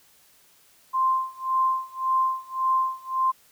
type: tone with tremolo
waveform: sine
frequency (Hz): 1046.5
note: C6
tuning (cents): 0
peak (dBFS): -18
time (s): 0.93-3.32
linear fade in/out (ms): 20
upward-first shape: sine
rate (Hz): 1.8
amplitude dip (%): 95
effects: white hiss -58 dBFS RMS until 3.51 s